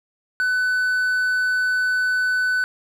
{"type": "tone", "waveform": "triangle", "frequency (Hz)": 1500, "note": "F#6", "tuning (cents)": 23, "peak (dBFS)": -16, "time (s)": [0.4, 2.64], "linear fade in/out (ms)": 0, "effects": []}